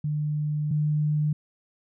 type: tone pair in turn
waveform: sine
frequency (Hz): 150 / 150.66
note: D3 / D3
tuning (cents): +37 / +45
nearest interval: unison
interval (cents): 8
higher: second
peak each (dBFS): -24 / -21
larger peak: second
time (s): 0.04-0.71 / 0.71-1.33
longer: first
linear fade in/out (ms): 5
effects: none